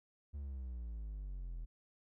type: exponential sweep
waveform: triangle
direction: down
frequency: 73.42 to 40.13 Hz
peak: -39 dBFS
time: 0.33-1.66 s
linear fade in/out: 20 ms
effects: none

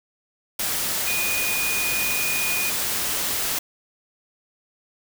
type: tone in noise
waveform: sine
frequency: 2463 Hz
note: D#7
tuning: 18 cents flat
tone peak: -25 dBFS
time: 1.07-2.7 s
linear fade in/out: 5 ms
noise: white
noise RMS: -25 dBFS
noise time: 0.59-3.59 s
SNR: -3 dB
effects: none

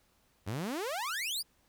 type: exponential sweep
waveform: sawtooth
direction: up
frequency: 90.3 to 5120 Hz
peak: -30 dBFS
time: 0.46-1.43 s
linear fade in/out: 20 ms
effects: pink hiss -70 dBFS RMS until 1.68 s

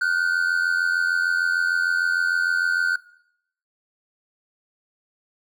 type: tone pair together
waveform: triangle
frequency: 1438 / 1524.6 Hz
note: F#6 / G6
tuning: -50 / -49 cents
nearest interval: minor second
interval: 101 cents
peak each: -20 dBFS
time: 0.01-2.96 s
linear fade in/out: 5 ms
effects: noise-tail reverb RT60 0.7 s tail -19 dB re dry

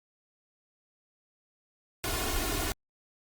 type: noise with comb filter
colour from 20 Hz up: pink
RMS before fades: -31 dBFS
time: 2.04-2.72 s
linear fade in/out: 0 ms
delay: 2.8 ms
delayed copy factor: +0.75
effects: Opus 48 kbps

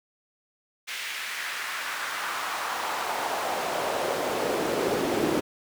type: noise with high-pass filter sweep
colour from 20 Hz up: brown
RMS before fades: -29 dBFS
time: 0.87-5.41 s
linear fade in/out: 20 ms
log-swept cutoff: 2300 to 300 Hz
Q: 1.7
effects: none

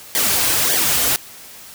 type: noise with flanger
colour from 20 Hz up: white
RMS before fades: -17 dBFS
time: 0.15-1.16 s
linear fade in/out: 0 ms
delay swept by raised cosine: 0.75 to 5.35 ms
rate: 1.7 Hz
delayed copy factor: -0.75
effects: white hiss -39 dBFS RMS until 1.74 s

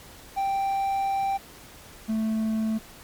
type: tone pair in turn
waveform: triangle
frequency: 784 / 220 Hz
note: G5 / A3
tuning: 0 / 0 cents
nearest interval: octave + minor seventh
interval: 2200 cents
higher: first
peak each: -21 dBFS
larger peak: neither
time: 0.36-1.38 / 2.08-2.79 s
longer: first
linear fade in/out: 20 ms
effects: pink hiss -47 dBFS RMS until 3.03 s + MP3 96 kbps

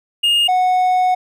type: tone pair in turn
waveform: triangle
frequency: 2839 / 735.6 Hz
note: F7 / F#5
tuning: +28 / -10 cents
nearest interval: octave + major seventh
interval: 2338 cents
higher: first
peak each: -10 dBFS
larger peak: neither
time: 0.23-0.48 / 0.48-1.15 s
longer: second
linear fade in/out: 10 ms
effects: none

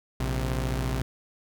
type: tone pair together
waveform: sawtooth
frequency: 58.3 / 130.81 Hz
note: A#1 / C3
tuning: +1 / 0 cents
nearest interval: octave + major second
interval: 1399 cents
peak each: -24 / -26 dBFS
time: 0.2-1.02 s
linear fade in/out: 0 ms
effects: none

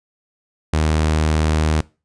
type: tone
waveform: sawtooth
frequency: 77.78 Hz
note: D#2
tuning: in tune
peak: -11 dBFS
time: 0.73-1.81 s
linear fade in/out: 5 ms
effects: noise-tail reverb RT60 0.3 s tail -22 dB re dry + resampled to 22050 Hz

